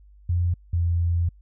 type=tone pair in turn; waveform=sine; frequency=87.4 / 85.55 Hz; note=F2 / F2; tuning=+2 / -35 cents; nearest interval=unison; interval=37 cents; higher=first; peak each=-19 dBFS; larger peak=neither; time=0.29-0.54 / 0.73-1.29 s; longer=second; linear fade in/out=5 ms; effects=added 50 Hz sine -48 dBFS peak until 1.41 s